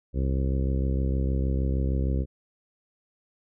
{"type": "harmonic tone", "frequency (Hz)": 66.5, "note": "C2", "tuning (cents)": 29, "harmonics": [1, 2, 3, 4, 5, 6, 7, 8], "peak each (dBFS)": [-24, -30, -34, -36, -38, -40, -41, -42], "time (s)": [0.13, 2.26], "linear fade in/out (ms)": 50, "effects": []}